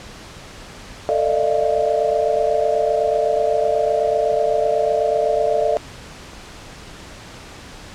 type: tone cluster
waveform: sine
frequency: 446.1 / 589 / 617 / 688 Hz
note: A4 / D5 / D#5 / F5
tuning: +24 / +5 / -15 / -26 cents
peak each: -21 dBFS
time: 1.09-5.77 s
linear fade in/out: 0 ms
effects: pink hiss -38 dBFS RMS until 7.94 s + low-pass 7000 Hz 12 dB/octave